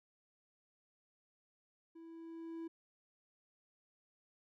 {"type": "tone with level ramp", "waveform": "triangle", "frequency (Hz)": 329.6, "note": "E4", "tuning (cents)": 0, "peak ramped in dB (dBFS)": [-50, -39], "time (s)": [1.95, 2.68], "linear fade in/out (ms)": 10, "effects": []}